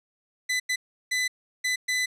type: tone bursts at uneven times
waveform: sawtooth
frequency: 2004 Hz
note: B6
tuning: 25 cents sharp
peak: -20 dBFS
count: 5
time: 0.49-0.6 / 0.69-0.76 / 1.11-1.28 / 1.64-1.76 / 1.88-2.06 s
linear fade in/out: 10 ms
effects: low-pass 10000 Hz 12 dB/octave